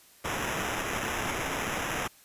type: noise with sample-and-hold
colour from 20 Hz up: violet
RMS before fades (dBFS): -32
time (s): 0.24-2.08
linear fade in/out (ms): 10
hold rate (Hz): 4410
effects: white hiss -57 dBFS RMS until 2.24 s + resampled to 32000 Hz